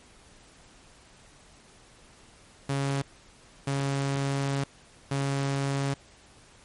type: tone bursts at uneven times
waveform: sawtooth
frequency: 138.4 Hz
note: C#3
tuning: 2 cents flat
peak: -22 dBFS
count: 3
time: 2.69-3.02 / 3.67-4.64 / 5.11-5.94 s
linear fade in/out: 5 ms
effects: pink hiss -55 dBFS RMS until 6.64 s + MP3 48 kbps